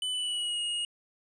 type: tone with pitch glide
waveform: square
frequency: 3000 to 2871 Hz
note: F#7 to F7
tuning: +23 to +47 cents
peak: -30 dBFS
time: 0.02-0.85 s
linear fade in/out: 2 ms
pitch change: -76 cents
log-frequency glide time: 0.12-0.61 s
effects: resampled to 22050 Hz + 12-bit